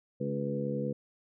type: harmonic tone with a mistuned harmonic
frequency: 70.5 Hz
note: C#2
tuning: 30 cents sharp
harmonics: 2 / 3 / 4 / 5 / 6 / 7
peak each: -36 / -35 / -40 / -43 / -42 / -35 dBFS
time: 0.2-0.93 s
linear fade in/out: 10 ms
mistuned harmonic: 5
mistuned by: +21 cents
effects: none